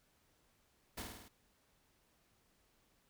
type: noise with echo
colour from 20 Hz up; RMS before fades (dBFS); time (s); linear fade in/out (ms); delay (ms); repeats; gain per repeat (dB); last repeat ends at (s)
pink; -44; 0.97-1.03; 10; 51; 5; -3; 1.285
effects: pink hiss -74 dBFS RMS until 3.09 s